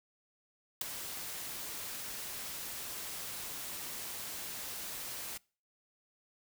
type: noise with ADSR envelope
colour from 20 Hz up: white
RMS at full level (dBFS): -30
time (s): 0.81-5.38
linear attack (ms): 5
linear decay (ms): 6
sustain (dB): -12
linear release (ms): 11
effects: noise-tail reverb RT60 0.4 s tail -25 dB re dry